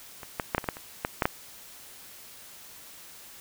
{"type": "clicks", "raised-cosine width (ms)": 0.5, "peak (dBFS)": [-25, -12, -8, -9, -21, -11, -25, -11, -8, -7], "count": 10, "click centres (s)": [0.232, 0.398, 0.548, 0.581, 0.642, 0.688, 0.769, 1.049, 1.222, 1.255], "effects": ["white hiss -48 dBFS RMS until 3.4 s"]}